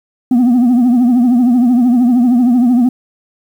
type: tone with vibrato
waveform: sine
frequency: 244.9 Hz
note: B3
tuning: 14 cents flat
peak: -4 dBFS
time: 0.31-2.89 s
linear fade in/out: 5 ms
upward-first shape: triangle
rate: 13 Hz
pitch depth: 110 cents each way
effects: tanh soft clip ceiling -6 dBFS + 7-bit